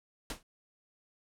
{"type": "noise with exponential decay", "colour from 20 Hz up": "pink", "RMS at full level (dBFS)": -33, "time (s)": [0.3, 0.43], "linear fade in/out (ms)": 2, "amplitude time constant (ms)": 28, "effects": ["low-pass 11000 Hz 12 dB/octave"]}